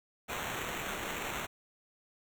violet noise with sample-and-hold, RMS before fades -38 dBFS, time 0.28-1.47 s, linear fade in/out 20 ms, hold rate 4900 Hz, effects none

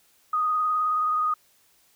sine tone with vibrato, 1243 Hz, D#6, 2 cents flat, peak -21 dBFS, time 0.33-1.34 s, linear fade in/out 5 ms, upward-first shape sine, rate 19 Hz, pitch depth 23 cents each way, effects white hiss -62 dBFS RMS until 1.95 s

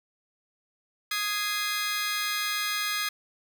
20% pulse chord, Ab major, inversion second, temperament just, 1245.9 / 1661.2 / 2077 Hz, Eb6 / Ab6 / C7, +2 / 0 / -13 cents, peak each -27 dBFS, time 1.11-3.09 s, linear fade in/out 5 ms, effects none

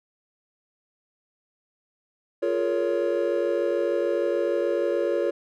triangle chord, Bb minor seventh, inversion second, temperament just, 349.6 / 419.5 / 466.2 / 559.4 Hz, F4 / Ab4 / Bb4 / Db5, +2 / +17 / 0 / +16 cents, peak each -25 / -28 / -26 / -24 dBFS, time 2.42-5.31 s, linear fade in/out 10 ms, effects none

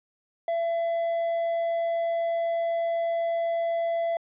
triangle tone, 672 Hz, E5, 33 cents sharp, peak -22 dBFS, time 0.48-4.17 s, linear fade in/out 2 ms, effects resampled to 8000 Hz

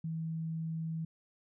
sine tone, 161.9 Hz, E3, 31 cents flat, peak -34 dBFS, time 0.04-1.05 s, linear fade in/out 5 ms, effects none

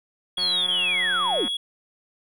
triangle tone with pitch glide, 3322 to 3341 Hz, G#7 to G#7, 0 to +10 cents, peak -23 dBFS, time 0.37-1.57 s, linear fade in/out 5 ms, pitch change +10 cents, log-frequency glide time 0.47-0.77 s
sine linear sweep, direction down, 4504 to 141.1 Hz, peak -22 dBFS, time 0.38-1.48 s, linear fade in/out 50 ms
click train, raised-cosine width 0.5 ms, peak -23 dBFS, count 200, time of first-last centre 0.38-1.479 s, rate 181 Hz
effects none

